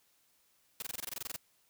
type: noise bursts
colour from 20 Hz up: white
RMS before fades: -39 dBFS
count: 13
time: 0.8-1.362 s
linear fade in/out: 2 ms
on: 22 ms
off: 23 ms
effects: white hiss -71 dBFS RMS until 1.69 s